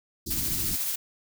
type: band-stop noise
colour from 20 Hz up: pink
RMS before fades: -34 dBFS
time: 0.26-0.76 s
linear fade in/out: 10 ms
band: 350 to 4000 Hz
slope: 48 dB/octave
type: noise with tremolo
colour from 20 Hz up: blue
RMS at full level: -28 dBFS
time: 0.3-0.96 s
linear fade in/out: 10 ms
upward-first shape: sine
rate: 14 Hz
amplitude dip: 30%
effects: none